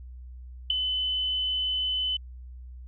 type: tone with ADSR envelope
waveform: sine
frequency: 3022 Hz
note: F#7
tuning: 36 cents sharp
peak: -17 dBFS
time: 0.7-2.17 s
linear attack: 4 ms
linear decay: 7 ms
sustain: -8 dB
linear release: 6 ms
effects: added 62 Hz sine -40 dBFS peak until 2.87 s